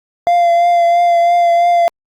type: tone with vibrato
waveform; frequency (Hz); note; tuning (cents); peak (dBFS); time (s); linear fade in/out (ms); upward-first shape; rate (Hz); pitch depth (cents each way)
triangle; 691; F5; -19; -6; 0.27-1.88; 0; triangle; 3; 24
effects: Opus 48 kbps

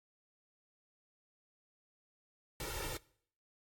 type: noise with comb filter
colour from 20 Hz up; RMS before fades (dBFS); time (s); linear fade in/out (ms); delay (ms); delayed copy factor
pink; -41; 2.6-2.97; 2; 2.2; +0.85
effects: noise-tail reverb RT60 0.6 s tail -22 dB re dry + AAC 64 kbps

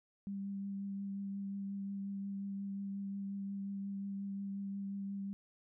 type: tone with vibrato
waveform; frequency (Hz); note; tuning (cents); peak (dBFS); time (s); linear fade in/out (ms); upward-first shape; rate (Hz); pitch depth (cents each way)
sine; 197.8; G3; +16; -38; 0.27-5.33; 0; triangle; 5.6; 15
effects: none

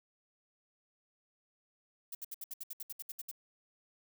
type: noise bursts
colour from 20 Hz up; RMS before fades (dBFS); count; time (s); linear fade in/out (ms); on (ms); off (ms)
violet; -42; 13; 2.12-3.314; 5; 30; 67
effects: none

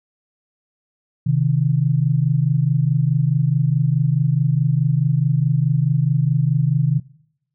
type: tone pair together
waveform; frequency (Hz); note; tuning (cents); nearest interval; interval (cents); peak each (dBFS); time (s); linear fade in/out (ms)
sine; 130.6 / 155.31; C3 / D#3; -3 / -3; minor third; 300; -17; 1.26-7; 10
effects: noise-tail reverb RT60 0.8 s tail -24 dB re dry

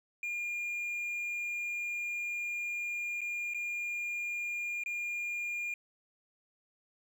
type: tone with dropouts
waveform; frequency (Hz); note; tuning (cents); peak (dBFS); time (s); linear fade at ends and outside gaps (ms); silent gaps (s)
triangle; 2414; D7; +47; -32; 0.23-5.74; 2; 3.208-3.215 / 3.537-3.545 / 4.837-4.86
effects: none

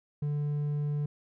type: tone with hard clipping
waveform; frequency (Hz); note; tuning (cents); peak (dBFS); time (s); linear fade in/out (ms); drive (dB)
sine; 146.83; D3; 0; -29; 0.22-1.06; 5; 3
effects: none

